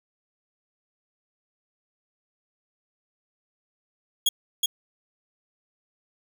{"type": "tone with echo", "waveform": "sawtooth", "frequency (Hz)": 3322, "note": "G#7", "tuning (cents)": 0, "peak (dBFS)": -15, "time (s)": [4.26, 4.29], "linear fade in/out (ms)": 5, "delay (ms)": 370, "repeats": 1, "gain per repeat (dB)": -2, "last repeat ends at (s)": 4.66, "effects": []}